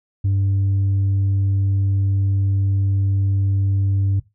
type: tone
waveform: sine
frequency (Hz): 98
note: G2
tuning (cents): 0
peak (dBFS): -13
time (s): 0.24-4.2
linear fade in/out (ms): 10
effects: noise-tail reverb RT60 0.2 s tail -17 dB re dry + tanh soft clip ceiling -14 dBFS